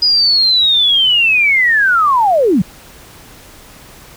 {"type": "linear sweep", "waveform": "sine", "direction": "down", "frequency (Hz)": [4978, 155.56], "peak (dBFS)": -8, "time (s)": [0.02, 2.62], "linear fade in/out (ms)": 5, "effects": ["pink hiss -39 dBFS RMS until 4.16 s"]}